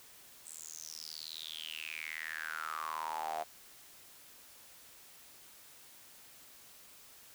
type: tone with high-pass filter sweep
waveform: sawtooth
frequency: 78.9 Hz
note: D#2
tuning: 25 cents sharp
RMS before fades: -42 dBFS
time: 0.45-3.44 s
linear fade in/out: 20 ms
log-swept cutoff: 8300 to 690 Hz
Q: 9.8
effects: white hiss -57 dBFS RMS until 7.34 s